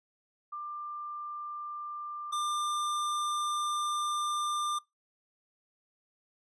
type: tone pair in turn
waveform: sine / square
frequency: 1190 / 1194.8 Hz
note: D6 / D6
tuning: +22 / +29 cents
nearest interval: unison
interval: 7 cents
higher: second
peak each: -36 / -30 dBFS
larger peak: second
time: 0.52-2.32 / 2.32-4.79 s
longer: second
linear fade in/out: 10 ms
effects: noise-tail reverb RT60 0.2 s tail -24 dB re dry + resampled to 24000 Hz